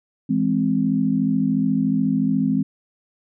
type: chord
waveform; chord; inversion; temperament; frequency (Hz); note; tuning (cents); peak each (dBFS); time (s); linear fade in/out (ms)
sine; E augmented; none; equal; 164.81 / 207.7 / 261.6; E3 / G#3 / B#3; 0 / 0 / 0; -24 / -21 / -20; 0.29-2.63; 10
effects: none